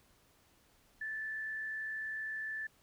sine tone with frequency modulation, 1752 Hz, A6, 8 cents flat, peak -37 dBFS, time 1.01-2.67 s, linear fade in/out 5 ms, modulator 67.3 Hz, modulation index 0.32, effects pink hiss -68 dBFS RMS until 2.82 s

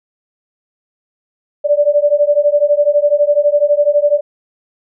sine beating tone pair, 579 / 591 Hz, D5 / D5, -25 / +11 cents, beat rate 12 Hz, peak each -12 dBFS, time 1.64-4.21 s, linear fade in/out 20 ms, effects none

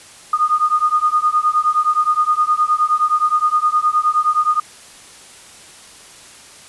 sine beating tone pair, 1224 / 1233.6 Hz, D#6 / D#6, -29 / -15 cents, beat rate 9.6 Hz, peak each -16 dBFS, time 0.33-4.6 s, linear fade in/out 5 ms, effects white hiss -41 dBFS RMS until 6.68 s + resampled to 24000 Hz

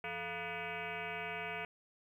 sine tone with frequency modulation, 1486 Hz, F#6, 7 cents sharp, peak -38 dBFS, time 0.04-1.65 s, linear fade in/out 2 ms, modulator 263 Hz, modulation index 4.4, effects 12-bit

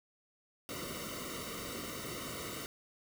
pink noise with comb filter, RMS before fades -42 dBFS, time 0.69-2.66 s, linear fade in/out 0 ms, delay 1.2 ms, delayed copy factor -0.95, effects none

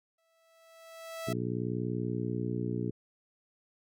sawtooth tone with exponential growth, 656 Hz, E5, 9 cents flat, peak -30 dBFS, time 0.18-1.33 s, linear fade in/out 5 ms, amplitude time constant 250 ms
harmonic tone, 60.3 Hz, B1, 41 cents flat, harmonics 2 / 3 / 4 / 5 / 6 / 7, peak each -35 / -37 / -38 / -39 / -40 / -40 dBFS, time 1.27-2.91 s, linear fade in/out 10 ms
effects none

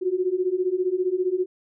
sine beating tone pair, 357.6 / 372.6 Hz, F4 / F#4, +41 / +12 cents, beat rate 15 Hz, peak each -25 / -23 dBFS, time 0.01-1.46 s, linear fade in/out 20 ms, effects none

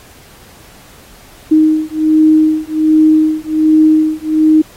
sine beating tone pair, 311.1 / 312.4 Hz, D#4 / D#4, 0 / +7 cents, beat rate 1.3 Hz, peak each -10 dBFS, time 1.51-4.62 s, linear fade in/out 10 ms, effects pink hiss -41 dBFS RMS until 4.76 s + AAC 48 kbps

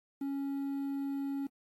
triangle tone with quantisation, 277.2 Hz, C#4, in tune, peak -31 dBFS, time 0.21-1.47 s, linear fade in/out 5 ms, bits 10, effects AAC 48 kbps

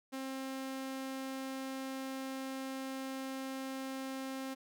sawtooth tone, 265.9 Hz, C4, 28 cents sharp, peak -35 dBFS, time 0.12-4.55 s, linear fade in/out 20 ms, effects none

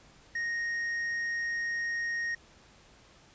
sine tone with tanh clipping, 1864.7 Hz, A#6, in tune, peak -31 dBFS, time 0.35-2.35 s, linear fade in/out 5 ms, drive 5 dB, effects pink hiss -58 dBFS RMS until 3.34 s + resampled to 16000 Hz

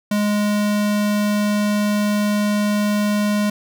square tone, 207.7 Hz, G#3, in tune, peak -17 dBFS, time 0.11-3.5 s, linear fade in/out 5 ms, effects none

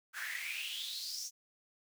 pink noise with high-pass filter sweep, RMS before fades -41 dBFS, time 0.13-1.31 s, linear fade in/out 50 ms, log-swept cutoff 1500 to 6200 Hz, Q 7.9, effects none

